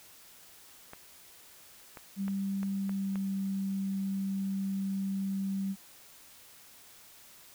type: clicks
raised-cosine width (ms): 0.5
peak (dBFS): -29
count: 6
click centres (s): 0.934 / 1.972 / 2.281 / 2.631 / 2.894 / 3.157
type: tone with pitch glide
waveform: sine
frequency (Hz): 196 to 194.53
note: G3 to G3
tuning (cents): 0 to -13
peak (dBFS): -30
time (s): 2.16-5.76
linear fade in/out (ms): 50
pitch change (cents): -13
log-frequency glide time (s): 2.87-3.17
effects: white hiss -55 dBFS RMS until 7.54 s